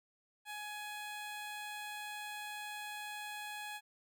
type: tone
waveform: 15% pulse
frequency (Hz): 838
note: G#5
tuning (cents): +15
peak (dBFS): -36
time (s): 0.45-3.81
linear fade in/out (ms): 50
effects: none